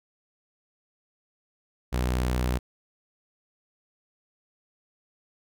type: tone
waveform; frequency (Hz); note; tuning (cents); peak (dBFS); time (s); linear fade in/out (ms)
sawtooth; 62.1; B1; +10; -20; 1.92-2.59; 20
effects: none